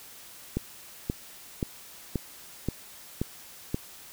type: click train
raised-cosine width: 3 ms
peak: -14 dBFS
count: 7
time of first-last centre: 0.57-3.745 s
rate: 1.89 Hz
effects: white hiss -48 dBFS RMS until 4.12 s